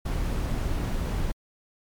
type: noise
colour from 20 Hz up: brown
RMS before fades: -27 dBFS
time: 0.05-1.32 s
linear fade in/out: 10 ms
effects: MP3 96 kbps